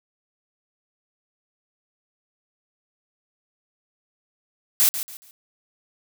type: noise with echo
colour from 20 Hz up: blue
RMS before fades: -17 dBFS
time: 4.8-4.89 s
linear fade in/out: 0 ms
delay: 140 ms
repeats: 3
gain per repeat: -11 dB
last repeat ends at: 5.31 s
effects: none